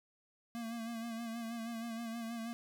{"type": "tone with vibrato", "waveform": "square", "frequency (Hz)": 230, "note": "A#3", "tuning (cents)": -23, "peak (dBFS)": -40, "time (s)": [0.55, 2.53], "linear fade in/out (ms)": 0, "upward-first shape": "sine", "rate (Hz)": 6.3, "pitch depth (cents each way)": 45, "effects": []}